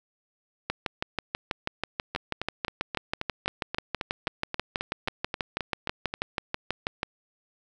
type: two click trains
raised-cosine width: 0.3 ms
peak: -11 / -14 dBFS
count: 40 / 16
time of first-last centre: 0.7-7.031 / 2.15-6.139 s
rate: 6.16 / 3.76 Hz
effects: none